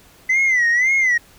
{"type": "tone with vibrato", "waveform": "sine", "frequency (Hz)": 2006, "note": "B6", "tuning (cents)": 26, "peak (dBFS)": -11, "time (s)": [0.29, 1.18], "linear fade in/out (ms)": 10, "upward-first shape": "sine", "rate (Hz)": 1.9, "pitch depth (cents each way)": 130, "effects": ["tanh soft clip ceiling -12 dBFS", "pink hiss -49 dBFS RMS until 1.38 s"]}